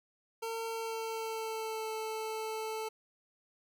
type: tone with pitch glide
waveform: 25% pulse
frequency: 453.7 to 439.3 Hz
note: A#4 to A4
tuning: -47 to -3 cents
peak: -32 dBFS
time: 0.42-2.89 s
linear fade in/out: 10 ms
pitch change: -56 cents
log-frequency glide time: 0.66-1.91 s
effects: none